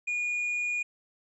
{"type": "tone", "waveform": "triangle", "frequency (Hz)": 2441, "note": "D#7", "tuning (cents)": -34, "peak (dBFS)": -26, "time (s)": [0.07, 0.83], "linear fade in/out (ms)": 10, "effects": ["resampled to 22050 Hz"]}